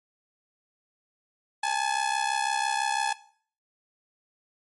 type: ring-modulated tone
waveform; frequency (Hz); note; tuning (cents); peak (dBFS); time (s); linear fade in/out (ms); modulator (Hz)
sawtooth; 850; G#5; +40; -18; 1.63-3.13; 5; 33
effects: noise-tail reverb RT60 0.5 s tail -18 dB re dry + MP3 48 kbps